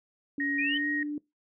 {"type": "tone with pitch glide", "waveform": "sine", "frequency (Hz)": [284.9, 295.1], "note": ["C#4", "D4"], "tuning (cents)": [48, 8], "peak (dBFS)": -30, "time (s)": [0.38, 1.18], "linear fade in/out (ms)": 2, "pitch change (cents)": 60, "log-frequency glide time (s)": [0.68, 0.87]}
{"type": "tone with vibrato", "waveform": "sine", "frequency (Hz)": 1864.7, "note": "A#6", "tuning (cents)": 0, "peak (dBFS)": -29, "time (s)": [0.4, 1.03], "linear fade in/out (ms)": 2, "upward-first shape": "sine", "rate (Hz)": 2.4, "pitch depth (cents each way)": 15}
{"type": "exponential sweep", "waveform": "sine", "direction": "up", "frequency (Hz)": [2349, 3106], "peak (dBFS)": -29, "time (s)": [0.58, 0.78], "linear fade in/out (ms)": 10}
{"effects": ["noise-tail reverb RT60 0.2 s tail -22 dB re dry"]}